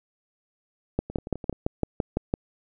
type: two click trains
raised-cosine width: 2 ms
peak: -10 / -22 dBFS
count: 9 / 6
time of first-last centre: 0.99-2.339 / 1.1-1.527 s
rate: 5.93 / 11.7 Hz
effects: none

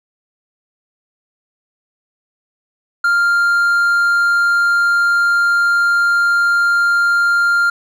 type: tone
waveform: triangle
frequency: 1396.9 Hz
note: F6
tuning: in tune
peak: -9 dBFS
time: 3.04-7.7 s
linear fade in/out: 5 ms
effects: none

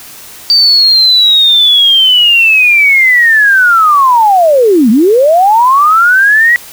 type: linear two-way sweep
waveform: sine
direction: down then up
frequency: 4636 to 205.2 to 1946 Hz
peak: -3 dBFS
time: 0.5-6.56 s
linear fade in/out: 0 ms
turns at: 4.9 s
effects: white hiss -31 dBFS RMS until 6.72 s

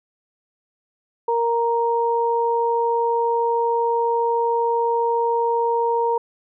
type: tone pair together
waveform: sine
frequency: 466.2 / 933.7 Hz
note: A#4 / A#5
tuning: 0 / +3 cents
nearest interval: octave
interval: 1203 cents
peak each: -20 / -20 dBFS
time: 1.28-6.18 s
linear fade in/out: 5 ms
effects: none

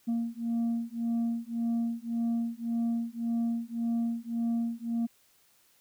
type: beating tone pair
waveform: sine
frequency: 231.4 / 233.2 Hz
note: A#3 / A#3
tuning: -13 / +1 cents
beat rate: 1.8 Hz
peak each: -29 dBFS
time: 0.07-5.07 s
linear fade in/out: 20 ms
effects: tanh soft clip ceiling -25 dBFS + white hiss -65 dBFS RMS until 5.8 s

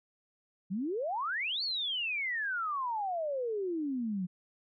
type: exponential two-way sweep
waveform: sine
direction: up then down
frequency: 174.61 to 4544 to 174.61 Hz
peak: -31 dBFS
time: 0.7-4.27 s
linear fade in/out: 20 ms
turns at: 1.63 s
effects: none

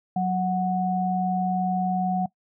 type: tone pair together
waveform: sine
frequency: 184.5 / 738 Hz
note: F#3 / F#5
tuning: -5 / -5 cents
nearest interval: 2 octaves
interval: 2400 cents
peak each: -24 dBFS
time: 0.16-2.26 s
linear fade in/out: 5 ms
effects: noise-tail reverb RT60 0.1 s tail -20 dB re dry

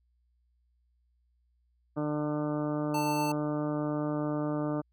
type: harmonic tone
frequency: 149.6 Hz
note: D3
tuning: 32 cents sharp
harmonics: 1 / 2 / 3 / 4 / 5 / 6 / 7 / 8 / 9 / 10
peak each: -35 / -31 / -40 / -36 / -46 / -44 / -50 / -43 / -52 / -53 dBFS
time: 1.96-4.82 s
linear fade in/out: 20 ms
type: tone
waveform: square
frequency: 889 Hz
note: A5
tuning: 18 cents sharp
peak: -31 dBFS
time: 2.94-3.32 s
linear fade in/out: 5 ms
effects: added 60 Hz sine -68 dBFS peak until 4.92 s

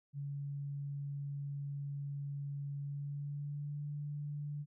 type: tone with pitch glide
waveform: sine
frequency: 141.7 to 146.27 Hz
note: C#3 to D3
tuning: +38 to -7 cents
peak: -38 dBFS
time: 0.13-4.66 s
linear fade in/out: 50 ms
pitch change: +55 cents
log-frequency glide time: 2.79-3.85 s
effects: none

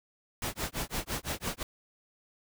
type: noise with tremolo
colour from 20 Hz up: pink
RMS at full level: -32 dBFS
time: 0.42-1.63 s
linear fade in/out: 2 ms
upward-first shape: sine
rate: 5.9 Hz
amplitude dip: 100%
effects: none

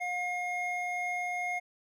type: tone pair together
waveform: triangle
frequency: 715.1 / 2143 Hz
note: F5 / C7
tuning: +41 / +41 cents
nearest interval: octave + perfect fifth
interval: 1900 cents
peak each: -32 / -32 dBFS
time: 0-1.6 s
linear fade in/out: 20 ms
effects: none

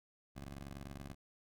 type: ring-modulated tone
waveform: 15% pulse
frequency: 69.3 Hz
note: C#2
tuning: in tune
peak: -37 dBFS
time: 0.35-1.15 s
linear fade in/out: 20 ms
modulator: 24.4 Hz
effects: none

